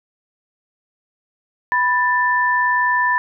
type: tone pair together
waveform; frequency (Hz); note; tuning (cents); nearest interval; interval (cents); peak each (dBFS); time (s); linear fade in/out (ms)
sine; 987.8 / 1770.3; B5 / A6; 0 / +10; minor seventh; 1010; -17; 1.72-3.18; 0
effects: none